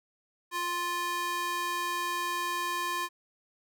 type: tone with high-pass filter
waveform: square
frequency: 350 Hz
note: F4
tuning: 4 cents sharp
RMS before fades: -32 dBFS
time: 0.51-3.09 s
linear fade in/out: 50 ms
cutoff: 990 Hz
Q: 1.4
effects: none